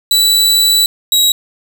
sawtooth tone pair in turn, 3951 / 3843 Hz, B7 / B7, 0 / -48 cents, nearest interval unison, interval 48 cents, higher first, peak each -5 dBFS, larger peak neither, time 0.11-0.86 / 1.12-1.32 s, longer first, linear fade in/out 2 ms, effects none

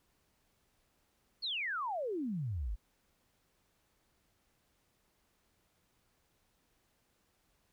sine exponential sweep, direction down, 4518 to 44.43 Hz, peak -34 dBFS, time 1.42-2.76 s, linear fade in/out 20 ms, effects pink hiss -75 dBFS RMS until 7.72 s

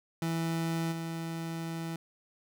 30% pulse tone with level steps, 164.81 Hz, E3, in tune, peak -27 / -32 dBFS, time 0.22-1.96 s, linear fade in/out 2 ms, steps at 0.91 s, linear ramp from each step 20 ms, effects none

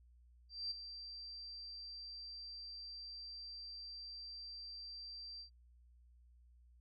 sine tone with ADSR envelope, 4699 Hz, D8, in tune, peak -37 dBFS, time 0.49-5.5 s, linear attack 220 ms, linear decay 14 ms, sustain -10 dB, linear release 100 ms, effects added 60 Hz sine -62 dBFS peak until 6.8 s

